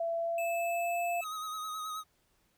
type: tone with pitch glide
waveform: sine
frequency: 670 to 694 Hz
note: E5 to F5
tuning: +28 to -11 cents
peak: -30 dBFS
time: 0-1.21 s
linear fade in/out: 5 ms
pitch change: +61 cents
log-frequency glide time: 0.17-1.01 s
type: tone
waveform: square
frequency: 2616 Hz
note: E7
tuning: 14 cents flat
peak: -38 dBFS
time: 0.38-1.24 s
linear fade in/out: 2 ms
type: tone with vibrato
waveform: square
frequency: 1262 Hz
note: D#6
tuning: 24 cents sharp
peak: -37 dBFS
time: 1.21-2.04 s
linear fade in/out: 50 ms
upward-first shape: sine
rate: 9.4 Hz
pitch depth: 33 cents each way
effects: pink hiss -72 dBFS RMS until 2.57 s